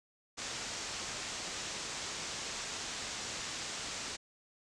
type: low-pass noise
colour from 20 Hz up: white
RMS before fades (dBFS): -41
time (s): 0.37-4.17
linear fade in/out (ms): 20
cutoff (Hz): 7700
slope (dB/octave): 48
effects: none